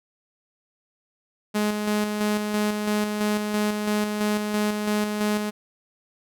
sawtooth tone with tremolo, 210 Hz, G#3, 19 cents sharp, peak -17 dBFS, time 1.54-5.51 s, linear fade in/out 20 ms, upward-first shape square, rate 3 Hz, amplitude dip 40%, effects none

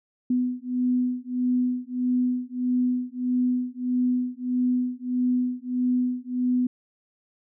sine beating tone pair, 248.8 / 250.4 Hz, B3 / B3, +13 / +24 cents, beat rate 1.6 Hz, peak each -25 dBFS, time 0.3-6.67 s, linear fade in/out 5 ms, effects none

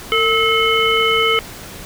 harmonic tone with a mistuned harmonic, 432.4 Hz, A4, 30 cents flat, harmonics 1 / 3 / 5 / 7, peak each -18 / -18 / -18 / -18 dBFS, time 0.12-1.39 s, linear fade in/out 0 ms, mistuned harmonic 1, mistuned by +77 cents, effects pink hiss -34 dBFS RMS until 1.85 s

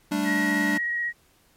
square chord, G suspended second, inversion none, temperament equal, 196 / 220 / 293.7 Hz, G3 / A3 / D4, 0 / 0 / 0 cents, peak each -29 / -31 / -26 dBFS, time 0.11-0.78 s, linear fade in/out 10 ms
sine tone with vibrato, 1900 Hz, A#6, 33 cents sharp, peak -24 dBFS, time 0.24-1.13 s, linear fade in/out 50 ms, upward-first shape square, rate 16 Hz, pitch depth 10 cents each way
effects pink hiss -61 dBFS RMS until 1.56 s + MP3 64 kbps

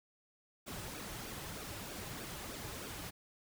pink noise with flanger, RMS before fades -45 dBFS, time 0.66-3.11 s, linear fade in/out 20 ms, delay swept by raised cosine 0.96 to 4.36 ms, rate 3.2 Hz, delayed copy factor -0.6, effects none

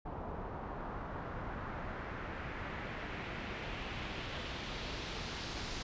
pink noise with low-pass filter sweep, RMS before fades -42 dBFS, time 0.05-5.83 s, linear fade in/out 10 ms, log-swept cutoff 880 to 5100 Hz, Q 1.5, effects resampled to 16000 Hz

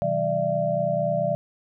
sine tone cluster, 130 / 161.7 / 191 / 591 / 675 Hz, C3 / E3 / G3 / D5 / E5, -11 / -33 / -45 / +11 / +41 cents, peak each -33 / -30 / -33 / -24 / -26 dBFS, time 0.02-1.35 s, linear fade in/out 0 ms, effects none

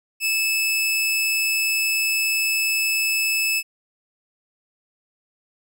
sawtooth tone, 2613 Hz, E7, 16 cents flat, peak -16 dBFS, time 0.2-3.63 s, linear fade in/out 50 ms, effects none

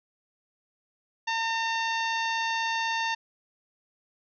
harmonic tone with a mistuned harmonic, 908 Hz, A#5, 46 cents flat, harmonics 1 / 2 / 3 / 4 / 5 / 6 / 7, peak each -29 / -31 / -34 / -37 / -40 / -44 / -45 dBFS, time 1.27-3.15 s, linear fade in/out 10 ms, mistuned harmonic 7, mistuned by -22 cents, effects none

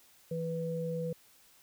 sine tone pair together, 164.82 / 493.9 Hz, E3 / B4, 0 / 0 cents, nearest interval octave + perfect fifth, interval 1900 cents, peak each -35 / -35 dBFS, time 0.31-1.13 s, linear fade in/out 5 ms, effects white hiss -62 dBFS RMS until 1.62 s

